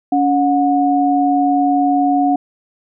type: tone pair together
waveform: sine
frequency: 282.1 / 727 Hz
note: C#4 / F#5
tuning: +30 / -31 cents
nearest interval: octave + major third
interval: 1639 cents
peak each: -14 dBFS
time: 0.12-2.36 s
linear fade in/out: 5 ms
effects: none